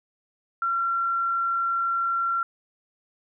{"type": "tone", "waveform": "sine", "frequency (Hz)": 1366, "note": "F6", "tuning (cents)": -39, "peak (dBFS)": -22, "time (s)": [0.62, 2.43], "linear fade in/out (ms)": 2, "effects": []}